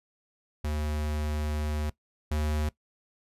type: tone pair in turn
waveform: square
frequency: 75.4 / 75.79 Hz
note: D2 / D#2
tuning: +46 / -45 cents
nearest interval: unison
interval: 9 cents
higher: second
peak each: -29 / -27 dBFS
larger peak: second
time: 0.64-1.9 / 2.31-2.69 s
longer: first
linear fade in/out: 5 ms
effects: noise-tail reverb RT60 0.1 s tail -19 dB re dry + resampled to 32000 Hz